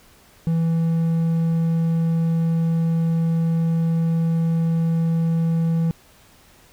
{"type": "tone", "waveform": "triangle", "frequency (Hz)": 164.81, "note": "E3", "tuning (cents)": 0, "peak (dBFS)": -15, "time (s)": [0.47, 5.91], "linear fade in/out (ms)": 0, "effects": ["pink hiss -52 dBFS RMS until 6.72 s"]}